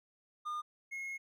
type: tone pair in turn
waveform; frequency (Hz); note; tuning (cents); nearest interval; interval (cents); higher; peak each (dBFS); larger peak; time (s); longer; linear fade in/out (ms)
triangle; 1214 / 2163; D#6 / C#7; -43 / -43; minor seventh; 1000; second; -34 / -37; first; 0.45-0.62 / 0.91-1.18; second; 20
effects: none